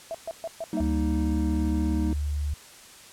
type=tone bursts; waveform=sine; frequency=659.3 Hz; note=E5; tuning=in tune; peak=-29 dBFS; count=5; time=0.11-0.805 s; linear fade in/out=0 ms; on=35 ms; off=130 ms
type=chord; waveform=triangle; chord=Eb major; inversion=first; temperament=equal; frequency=196 / 233.1 / 311.1 Hz; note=G3 / Bb3 / Eb4; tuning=0 / 0 / 0 cents; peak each=-29 / -29 / -26 dBFS; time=0.73-2.13 s; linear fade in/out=2 ms
type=tone; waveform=sine; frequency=73.42 Hz; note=D2; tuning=in tune; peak=-25 dBFS; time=0.8-2.54 s; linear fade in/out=5 ms
effects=white hiss -48 dBFS RMS until 3.12 s + low-pass 10000 Hz 12 dB/octave